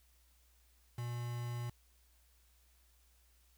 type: tone with quantisation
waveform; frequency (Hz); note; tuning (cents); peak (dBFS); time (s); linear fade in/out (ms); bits
triangle; 119.9; A#2; +49; -36; 0.98-1.7; 5; 8
effects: added 60 Hz sine -67 dBFS peak until 3.57 s + white hiss -72 dBFS RMS until 3.57 s